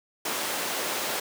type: high-pass noise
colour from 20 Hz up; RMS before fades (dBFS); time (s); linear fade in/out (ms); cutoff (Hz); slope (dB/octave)
pink; -30; 0.25-1.2; 5; 390; 12
effects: none